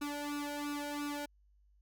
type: tone with flanger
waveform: sawtooth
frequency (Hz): 290.9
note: D4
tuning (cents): -16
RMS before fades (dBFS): -39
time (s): 0.01-1.26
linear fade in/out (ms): 10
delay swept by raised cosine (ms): 0.76 to 1.32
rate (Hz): 2.9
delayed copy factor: +0.95
effects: added 50 Hz sine -64 dBFS peak until 1.81 s